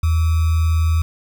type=tone with sample-and-hold; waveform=sine; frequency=81.1 Hz; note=E2; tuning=28 cents flat; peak=-13 dBFS; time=0.03-1.02 s; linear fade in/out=5 ms; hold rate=1225 Hz; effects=none